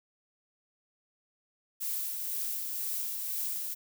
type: noise with tremolo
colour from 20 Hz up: violet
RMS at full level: -33 dBFS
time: 1.8-3.75 s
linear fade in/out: 20 ms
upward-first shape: triangle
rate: 2 Hz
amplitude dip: 35%
effects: none